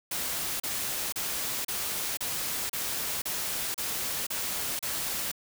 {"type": "noise bursts", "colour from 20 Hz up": "white", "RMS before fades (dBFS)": -32, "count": 10, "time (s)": [0.11, 5.316], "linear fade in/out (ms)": 5, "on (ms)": 490, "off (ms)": 34, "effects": []}